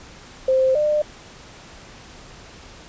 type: tone pair in turn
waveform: sine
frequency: 523.3 / 600.7 Hz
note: C5 / D5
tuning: 0 / +39 cents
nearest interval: major second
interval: 239 cents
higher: second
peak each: -14 / -16 dBFS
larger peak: first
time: 0.48-0.75 / 0.75-1.02 s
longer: neither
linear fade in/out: 5 ms
effects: pink hiss -43 dBFS RMS until 2.88 s + resampled to 16000 Hz